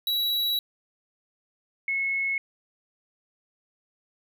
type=tone pair in turn; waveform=square / sine; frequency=3905 / 2186 Hz; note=B7 / C#7; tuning=-20 / -25 cents; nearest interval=minor seventh; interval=1005 cents; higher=first; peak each=-24 dBFS; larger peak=neither; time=0.07-0.59 / 1.88-2.38 s; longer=first; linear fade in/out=2 ms; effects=none